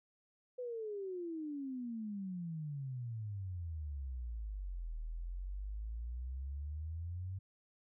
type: exponential two-way sweep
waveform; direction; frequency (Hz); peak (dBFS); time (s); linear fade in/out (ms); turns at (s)
sine; down then up; 507 to 38.83 to 96.4; -39; 0.58-7.39; 10; 4.98
effects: none